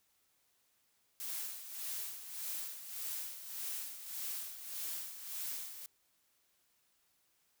blue noise with tremolo, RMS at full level -40 dBFS, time 1.2-5.86 s, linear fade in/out 0 ms, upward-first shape sine, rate 1.7 Hz, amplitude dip 65%, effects white hiss -75 dBFS RMS until 7.6 s

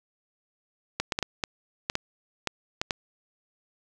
clicks, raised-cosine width 0.2 ms, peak -9 dBFS, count 10, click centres 1 / 1.122 / 1.189 / 1.227 / 1.438 / 1.899 / 1.954 / 2.473 / 2.815 / 2.908 s, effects none

